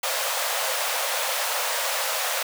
pink high-pass noise, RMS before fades -26 dBFS, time 0.03-2.43 s, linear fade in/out 5 ms, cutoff 490 Hz, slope 96 dB/octave, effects none

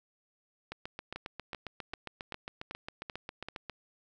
two click trains, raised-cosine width 0.3 ms, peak -23 / -23 dBFS, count 23 / 7, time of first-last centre 0.72-3.697 / 1.16-3.486 s, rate 7.39 / 2.58 Hz, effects none

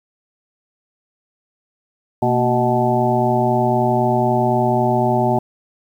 harmonic tone with a mistuned harmonic, 123.9 Hz, B2, 6 cents sharp, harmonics 1 / 2 / 3 / 5 / 6 / 7, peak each -21 / -21 / -21 / -21 / -21 / -21 dBFS, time 2.22-5.39 s, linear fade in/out 5 ms, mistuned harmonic 2, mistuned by -100 cents, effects 8-bit

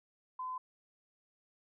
sine tone, 1020 Hz, C6, 44 cents flat, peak -37 dBFS, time 0.39-0.58 s, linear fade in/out 5 ms, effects none

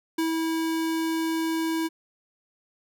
square tone with ADSR envelope, 324.8 Hz, E4, 26 cents flat, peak -23 dBFS, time 0.18-1.89 s, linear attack 7 ms, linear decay 120 ms, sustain -2 dB, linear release 29 ms, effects none

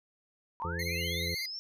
sine linear sweep, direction up, 937 to 5500 Hz, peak -37 dBFS, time 0.6-1.59 s, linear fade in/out 0 ms
sine tone with exponential decay, 903 Hz, A5, 45 cents sharp, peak -32 dBFS, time 0.62-0.87 s, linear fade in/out 0 ms, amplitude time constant 54 ms
harmonic tone, 85.5 Hz, F2, 36 cents flat, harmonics 1 / 2 / 4 / 5 / 6, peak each -36 / -40 / -45 / -43 / -43 dBFS, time 0.64-1.35 s, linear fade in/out 10 ms
25% pulse tone with vibrato, 2093 Hz, C7, in tune, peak -31 dBFS, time 0.79-1.46 s, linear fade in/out 5 ms, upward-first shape triangle, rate 16 Hz, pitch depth 55 cents each way
effects none

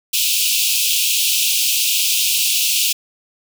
pink high-pass noise, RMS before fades -17 dBFS, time 0.13-2.93 s, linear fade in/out 10 ms, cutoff 2500 Hz, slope 96 dB/octave, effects none

